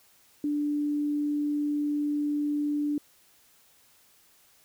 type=tone; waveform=sine; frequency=293.7 Hz; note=D4; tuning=in tune; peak=-25 dBFS; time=0.44-2.98 s; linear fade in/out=2 ms; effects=white hiss -61 dBFS RMS until 4.64 s